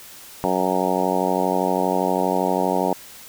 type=harmonic tone; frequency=92.5 Hz; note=F#2; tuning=in tune; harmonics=2 / 3 / 4 / 5 / 6 / 7 / 8 / 9 / 10; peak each=-27 / -27 / -27 / -27 / -27 / -27 / -27 / -27 / -27 dBFS; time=0.44-2.93 s; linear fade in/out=0 ms; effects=white hiss -42 dBFS RMS until 3.28 s